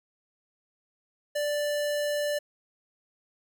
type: tone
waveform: square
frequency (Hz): 587.3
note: D5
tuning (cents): 0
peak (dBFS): -27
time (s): 1.35-2.39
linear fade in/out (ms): 10
effects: none